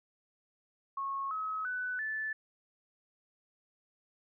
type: tone with pitch steps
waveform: sine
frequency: 1095 / 1279.8 / 1495.8 / 1748.3 Hz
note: C#6 / D#6 / F#6 / A6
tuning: -22 / +48 / +18 / -12 cents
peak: -33 dBFS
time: 0.97-2.33 s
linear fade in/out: 5 ms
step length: 340 ms
effects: none